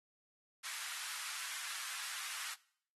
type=high-pass noise; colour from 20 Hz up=pink; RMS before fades=-44 dBFS; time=0.63-2.55 s; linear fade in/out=20 ms; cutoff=1200 Hz; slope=24 dB/octave; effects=noise-tail reverb RT60 0.6 s tail -21 dB re dry + AAC 32 kbps